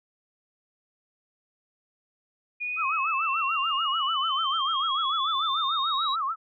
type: exponential sweep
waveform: sine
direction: up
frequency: 2441 to 3881 Hz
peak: -28 dBFS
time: 2.6-6.16 s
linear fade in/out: 20 ms
type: tone with vibrato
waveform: sine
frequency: 1193 Hz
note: D6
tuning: 27 cents sharp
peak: -25 dBFS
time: 2.76-6.36 s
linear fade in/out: 50 ms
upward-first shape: sine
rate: 6.8 Hz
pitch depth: 210 cents each way
effects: none

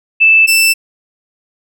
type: tone pair in turn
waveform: sine / sawtooth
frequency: 2637 / 2660 Hz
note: E7 / E7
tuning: 0 / +15 cents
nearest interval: unison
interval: 15 cents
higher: second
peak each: -4 dBFS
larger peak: neither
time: 0.2-0.47 / 0.47-0.74 s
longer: neither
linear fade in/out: 20 ms
effects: none

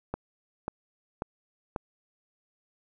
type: click train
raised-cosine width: 1 ms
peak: -17 dBFS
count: 4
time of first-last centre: 0.14-1.762 s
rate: 1.85 Hz
effects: none

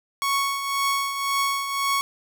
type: tone with tremolo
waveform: sawtooth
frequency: 1108.7 Hz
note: C#6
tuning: in tune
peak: -16 dBFS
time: 0.22-2.01 s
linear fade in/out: 0 ms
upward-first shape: triangle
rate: 1.9 Hz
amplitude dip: 60%
effects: none

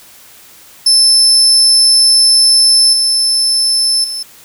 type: tone with level steps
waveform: 35% pulse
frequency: 5274 Hz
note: E8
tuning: in tune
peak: -3 / -7 / -16 dBFS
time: 0.86-4.23 s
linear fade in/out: 5 ms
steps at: 2.93 / 4.04 s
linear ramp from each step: 2 ms
effects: white hiss -40 dBFS RMS until 4.44 s

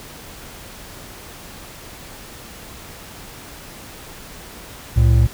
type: tone pair together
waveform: triangle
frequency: 67 / 112.68 Hz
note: C2 / A2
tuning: +42 / +42 cents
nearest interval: major sixth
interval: 900 cents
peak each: -11 dBFS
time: 4.96-5.27 s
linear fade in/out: 10 ms
effects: pink hiss -38 dBFS RMS until 5.33 s

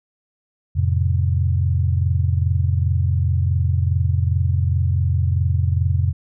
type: chord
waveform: sine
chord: F major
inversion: none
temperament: equal with one note detuned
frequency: 87.31 / 110 / 132.1 Hz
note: F2 / A2 / C3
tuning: 0 / 0 / +17 cents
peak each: -17 / -23 / -22 dBFS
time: 0.75-6.13 s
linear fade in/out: 20 ms
effects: none

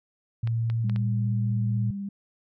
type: tone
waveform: sine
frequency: 114.8 Hz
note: A#2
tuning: 26 cents flat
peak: -23 dBFS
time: 0.43-1.91 s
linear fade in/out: 5 ms
type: clicks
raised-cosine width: 0.3 ms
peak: -24 dBFS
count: 4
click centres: 0.474 / 0.7 / 0.897 / 0.961 s
type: tone with vibrato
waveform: sine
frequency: 198.9 Hz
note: G3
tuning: 25 cents sharp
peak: -30 dBFS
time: 0.84-2.09 s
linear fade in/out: 5 ms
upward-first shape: sine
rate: 19 Hz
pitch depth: 16 cents each way
effects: none

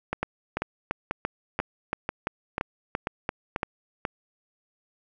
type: two click trains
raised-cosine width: 0.5 ms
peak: -11 / -12 dBFS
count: 11 / 9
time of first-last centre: 0.23-3.631 / 0.13-4.052 s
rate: 2.94 / 2.04 Hz
effects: none

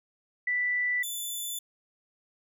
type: tone pair in turn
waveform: sine / 10% pulse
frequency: 1975.5 / 3505 Hz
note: B6 / A7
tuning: 0 / -7 cents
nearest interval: minor seventh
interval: 993 cents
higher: second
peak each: -25 dBFS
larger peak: neither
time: 0.47-1.03 / 1.03-1.59 s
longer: neither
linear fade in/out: 5 ms
effects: none

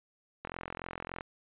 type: click train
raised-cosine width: 0.5 ms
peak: -23 dBFS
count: 34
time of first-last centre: 0.45-1.209 s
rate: 43.5 Hz
effects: resampled to 8000 Hz

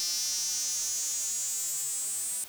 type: tone with high-pass filter sweep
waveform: sawtooth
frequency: 300.1 Hz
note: D4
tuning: 38 cents sharp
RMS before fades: -32 dBFS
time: 0-2.44 s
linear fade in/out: 2 ms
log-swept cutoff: 5400 to 8600 Hz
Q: 5.4
effects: white hiss -47 dBFS RMS until 2.48 s

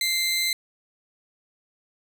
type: tone pair together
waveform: sawtooth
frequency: 2093 / 4011 Hz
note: C7 / B7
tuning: 0 / +26 cents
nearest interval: major seventh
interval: 1126 cents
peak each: -22 dBFS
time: 0.01-0.53 s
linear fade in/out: 2 ms
effects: none

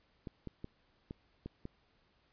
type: clicks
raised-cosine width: 3 ms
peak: -29 dBFS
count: 6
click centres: 0.272 / 0.473 / 0.644 / 1.109 / 1.46 / 1.654 s
effects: pink hiss -72 dBFS RMS until 2.32 s + resampled to 11025 Hz

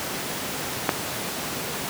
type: click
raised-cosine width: 0.5 ms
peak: -3 dBFS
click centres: 0.892 s
effects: pink hiss -29 dBFS RMS until 1.89 s + high-pass 150 Hz 12 dB/octave

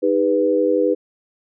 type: chord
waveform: sine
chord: Eb augmented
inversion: none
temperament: equal with one note detuned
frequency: 311.1 / 401.9 / 493.9 Hz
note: Eb4 / G4 / B4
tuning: 0 / +43 / 0 cents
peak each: -20 / -20 / -17 dBFS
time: 0.02-0.95 s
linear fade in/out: 20 ms
effects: none

